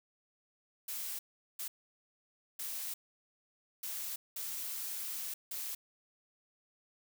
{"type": "noise bursts at uneven times", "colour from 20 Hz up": "blue", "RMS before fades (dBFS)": -40, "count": 6, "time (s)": [[0.88, 1.19], [1.59, 1.68], [2.59, 2.94], [3.83, 4.16], [4.36, 5.34], [5.51, 5.75]], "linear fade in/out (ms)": 5, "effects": []}